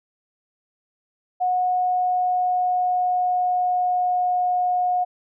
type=tone with pitch glide; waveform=sine; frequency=729 to 723.1 Hz; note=F#5 to F#5; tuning=-26 to -40 cents; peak=-18 dBFS; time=1.4-5.05 s; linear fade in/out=20 ms; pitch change=-14 cents; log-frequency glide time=1.68-4.45 s; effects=none